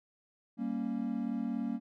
triangle chord, G diminished, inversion none, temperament equal, 196 / 233.1 / 277.2 Hz, G3 / Bb3 / Db4, 0 / 0 / 0 cents, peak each -37 / -32 / -36 dBFS, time 0.57-1.8 s, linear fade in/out 50 ms, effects none

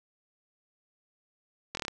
slowing click train, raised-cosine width 0.2 ms, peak -16 dBFS, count 6, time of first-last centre 1.75-1.882 s, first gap 22 ms, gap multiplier 1.09, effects none

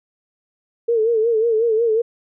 sine tone with vibrato, 452 Hz, A4, 47 cents sharp, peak -14 dBFS, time 0.88-2.02 s, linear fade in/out 10 ms, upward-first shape sine, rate 5.5 Hz, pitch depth 80 cents each way, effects none

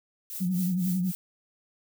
violet noise with tremolo, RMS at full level -35 dBFS, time 0.3-1.15 s, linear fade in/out 0 ms, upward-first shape triangle, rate 3.8 Hz, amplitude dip 95%
sine tone with vibrato, 181.9 Hz, F#3, 29 cents flat, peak -24 dBFS, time 0.4-1.12 s, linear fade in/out 20 ms, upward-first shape sine, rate 11 Hz, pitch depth 70 cents each way
effects none

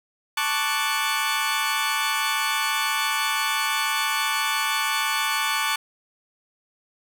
20% pulse chord, D major seventh, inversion second, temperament equal, 880 / 1108.7 / 1174.7 / 1480 Hz, A5 / C#6 / D6 / F#6, 0 / 0 / 0 / 0 cents, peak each -23 dBFS, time 0.37-5.76 s, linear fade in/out 5 ms, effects none

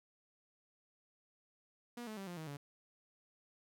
sawtooth tone with pitch steps, 240 / 216.3 / 194.94 / 175.69 / 158.34 / 142.7 Hz, B3 / A3 / G3 / F3 / D#3 / D3, -49 / -29 / -9 / +11 / +31 / -49 cents, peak -40 dBFS, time 1.97-2.57 s, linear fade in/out 5 ms, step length 100 ms, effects none

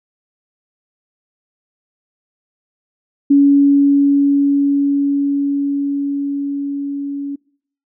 sine tone with level ramp, 281.7 Hz, C#4, 28 cents sharp, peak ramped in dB -6 to -21 dBFS, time 3.3-7.36 s, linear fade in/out 10 ms, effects noise-tail reverb RT60 0.6 s tail -25 dB re dry

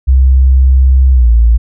sine tone with pitch glide, 65.41 to 57.27 Hz, C2 to A#1, 0 to -30 cents, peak -3 dBFS, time 0.07-1.58 s, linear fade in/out 20 ms, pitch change -230 cents, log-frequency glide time 1.12-1.3 s, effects none

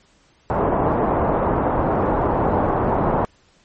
white low-pass noise, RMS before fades -19 dBFS, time 0.5-3.25 s, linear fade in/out 0 ms, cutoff 940 Hz, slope 24 dB/octave, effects pink hiss -57 dBFS RMS until 3.64 s + MP3 32 kbps

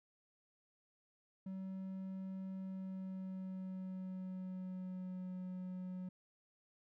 triangle tone with pitch glide, 190 to 183.63 Hz, F#3 to F#3, +46 to -13 cents, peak -40 dBFS, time 1.46-6.09 s, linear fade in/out 5 ms, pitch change -59 cents, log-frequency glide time 2.54-5.34 s, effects none

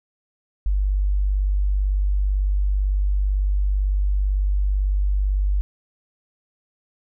sine tone, 48.98 Hz, G1, 1 cent flat, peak -17 dBFS, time 0.66-5.61 s, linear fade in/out 0 ms, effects none

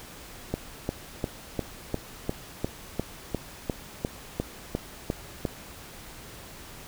click train, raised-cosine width 2 ms, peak -13 dBFS, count 15, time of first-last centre 0.54-5.452 s, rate 2.85 Hz, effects pink hiss -45 dBFS RMS until 6.87 s

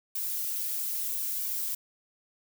violet noise with flanger, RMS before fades -32 dBFS, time 0.15-1.75 s, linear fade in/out 5 ms, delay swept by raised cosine 1.5 to 7.2 ms, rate 0.78 Hz, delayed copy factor -0.65, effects none

